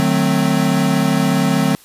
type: chord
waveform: square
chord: D# diminished seventh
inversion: none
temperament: equal with one note detuned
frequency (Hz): 151.83 / 185 / 220 / 261.6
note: D#3 / F#3 / A3 / C4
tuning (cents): -42 / 0 / 0 / 0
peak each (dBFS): -20 / -19 / -21 / -19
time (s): 0-1.75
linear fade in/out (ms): 0
effects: white hiss -46 dBFS RMS until 1.84 s + resampled to 32000 Hz